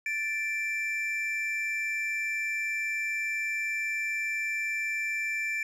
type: tone pair together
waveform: triangle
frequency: 1760 / 2349 Hz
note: A6 / D7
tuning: 0 / 0 cents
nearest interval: perfect fourth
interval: 500 cents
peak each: -33 / -28 dBFS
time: 0.06-5.63 s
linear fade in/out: 2 ms
effects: resampled to 32000 Hz